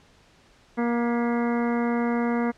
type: harmonic tone with a mistuned harmonic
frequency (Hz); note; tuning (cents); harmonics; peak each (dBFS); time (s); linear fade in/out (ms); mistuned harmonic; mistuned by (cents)
236.8; A#3; +27; 1 / 2 / 3 / 4 / 5 / 6 / 7 / 8 / 9; -23 / -29 / -33 / -35 / -37 / -39 / -40 / -41 / -42; 0.77-2.52; 20; 8; +66
effects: pink hiss -57 dBFS RMS until 2.57 s + low-pass 6000 Hz 12 dB/octave